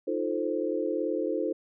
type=chord; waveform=sine; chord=F dominant seventh; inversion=third; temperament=equal; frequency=311.1 / 349.2 / 440 / 523.3 Hz; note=Eb4 / F4 / A4 / C5; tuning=0 / 0 / 0 / 0 cents; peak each=-32 dBFS; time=0.07-1.53 s; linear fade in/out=10 ms; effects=none